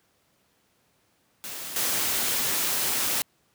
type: noise with level steps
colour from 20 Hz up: white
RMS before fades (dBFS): -36 / -26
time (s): 1.44-3.22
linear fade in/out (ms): 0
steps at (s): 1.76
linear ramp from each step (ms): 2
effects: pink hiss -67 dBFS RMS until 3.54 s + high-pass 100 Hz 12 dB/octave